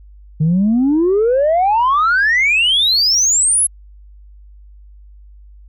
sine exponential sweep, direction up, 149.1 to 11000 Hz, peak -9 dBFS, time 0.4-3.67 s, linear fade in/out 10 ms, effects tanh soft clip ceiling -8 dBFS + added 50 Hz sine -38 dBFS peak until 5.68 s

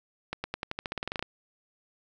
accelerating click train, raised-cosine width 0.3 ms, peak -16 dBFS, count 15, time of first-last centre 0.33-1.226 s, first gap 110 ms, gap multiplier 0.91, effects none

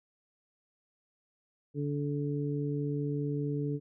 harmonic tone, 144.7 Hz, D3, 25 cents flat, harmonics 1 / 2 / 3, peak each -32 / -35 / -37 dBFS, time 1.74-3.8 s, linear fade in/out 50 ms, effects none

